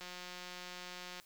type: click train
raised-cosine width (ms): 0.2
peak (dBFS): -29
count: 215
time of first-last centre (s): 0.01-1.199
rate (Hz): 180
effects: white hiss -64 dBFS RMS until 1.25 s